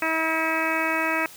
harmonic tone, 321.5 Hz, E4, 43 cents flat, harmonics 1 / 2 / 3 / 4 / 5 / 6 / 7 / 8, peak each -30 / -30 / -30 / -30 / -30 / -30 / -30 / -30 dBFS, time 0.02-1.26 s, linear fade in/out 2 ms, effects white hiss -45 dBFS RMS until 1.36 s

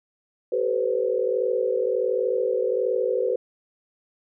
sine tone cluster, 381.3 / 434.5 / 496.7 / 538 Hz, G4 / A4 / B4 / C5, -48 / -22 / +10 / +48 cents, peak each -27 / -29 / -23 / -30 dBFS, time 0.52-3.36 s, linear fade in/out 5 ms, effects none

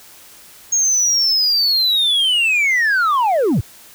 sine linear sweep, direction down, 6580 to 77.78 Hz, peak -10 dBFS, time 0.72-3.61 s, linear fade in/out 10 ms, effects tanh soft clip ceiling -12 dBFS + white hiss -43 dBFS RMS until 3.94 s

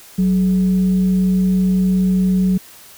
sine tone with frequency modulation, 186.6 Hz, F#3, 15 cents sharp, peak -12 dBFS, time 0.18-2.58 s, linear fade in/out 10 ms, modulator 237 Hz, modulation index 0.22, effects white hiss -42 dBFS RMS until 2.97 s

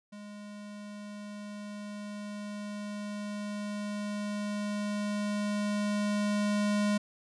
square tone with level ramp, 206.9 Hz, G#3, 6 cents flat, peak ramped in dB -44 to -26 dBFS, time 0.12-6.98 s, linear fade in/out 10 ms, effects resampled to 22050 Hz

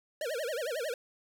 square tone with vibrato, 542 Hz, C#5, 39 cents flat, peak -33 dBFS, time 0.21-0.94 s, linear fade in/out 2 ms, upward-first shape sine, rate 11 Hz, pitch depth 290 cents each way, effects none

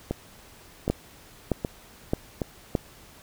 two click trains, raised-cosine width 2 ms, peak -13 / -9 dBFS, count 4 / 4, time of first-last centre 0.11-2.418 / 0.9-2.752 s, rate 1.3 / 1.62 Hz, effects pink hiss -51 dBFS RMS until 3.22 s

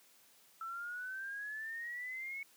sine exponential sweep, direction up, 1323 to 2217 Hz, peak -40 dBFS, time 0.61-2.43 s, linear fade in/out 2 ms, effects white hiss -65 dBFS RMS until 2.56 s + high-pass 150 Hz 12 dB/octave

